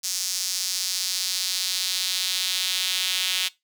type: tone with high-pass filter sweep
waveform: sawtooth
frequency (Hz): 185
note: F#3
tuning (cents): 0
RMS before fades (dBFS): -26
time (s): 0.03-3.49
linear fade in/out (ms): 20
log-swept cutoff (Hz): 5600 to 3200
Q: 2.2
effects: noise-tail reverb RT60 0.2 s tail -21 dB re dry